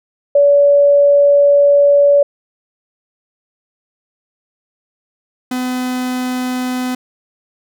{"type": "tone pair in turn", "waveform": ["sine", "45% pulse"], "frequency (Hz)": [571, 252.4], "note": ["D5", "B3"], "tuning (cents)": [-49, 38], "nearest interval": "octave + major second", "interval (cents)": 1413, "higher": "first", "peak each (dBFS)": [-6, -17], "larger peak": "first", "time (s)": [[0.35, 2.23], [5.51, 6.95]], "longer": "first", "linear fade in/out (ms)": 5, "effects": []}